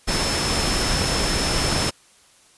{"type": "tone in noise", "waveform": "sine", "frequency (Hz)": 5274, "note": "E8", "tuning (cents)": 0, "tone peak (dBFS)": -27, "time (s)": [0.07, 1.91], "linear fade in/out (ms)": 20, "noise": "pink", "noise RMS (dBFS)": -22, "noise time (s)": [0.07, 1.91], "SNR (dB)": -8, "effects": ["white hiss -54 dBFS RMS until 2.57 s", "resampled to 24000 Hz"]}